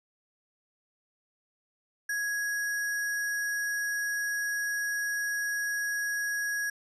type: tone with sample-and-hold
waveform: sine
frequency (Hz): 1664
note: G#6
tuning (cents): +3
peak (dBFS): -28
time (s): 2.09-6.7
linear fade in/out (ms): 5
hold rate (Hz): 7350
effects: resampled to 32000 Hz